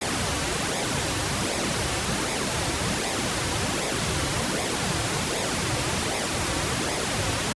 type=noise with flanger; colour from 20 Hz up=pink; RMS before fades=-26 dBFS; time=0.01-7.53 s; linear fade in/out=10 ms; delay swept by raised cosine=0.67 to 4.87 ms; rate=1.3 Hz; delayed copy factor=-0.55; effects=high-pass 60 Hz 12 dB/octave + resampled to 24000 Hz